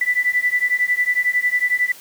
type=beating tone pair; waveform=sine; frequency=1975.5 / 1986.5 Hz; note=B6 / B6; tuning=0 / +10 cents; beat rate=11 Hz; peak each=-19 dBFS; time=0.01-1.92 s; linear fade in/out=5 ms; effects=white hiss -42 dBFS RMS until 2 s + high-pass 100 Hz 12 dB/octave